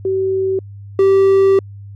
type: tone pair in turn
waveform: sine / triangle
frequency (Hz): 381.8 / 388.7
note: G4 / G4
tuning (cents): -46 / -15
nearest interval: unison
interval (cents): 31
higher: second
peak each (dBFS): -14 / -6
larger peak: second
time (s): 0.05-0.59 / 0.99-1.59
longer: second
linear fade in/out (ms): 2
effects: added 100 Hz sine -31 dBFS peak until 1.95 s